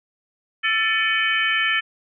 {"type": "tone cluster", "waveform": "sine", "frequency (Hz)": [1337, 1762, 2253, 2510, 3045], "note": ["E6", "A6", "C#7", "D#7", "F#7"], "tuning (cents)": [24, 2, 28, 15, 49], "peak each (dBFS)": [-27, -21, -25, -27, -25], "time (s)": [0.63, 1.81], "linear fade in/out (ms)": 20, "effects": []}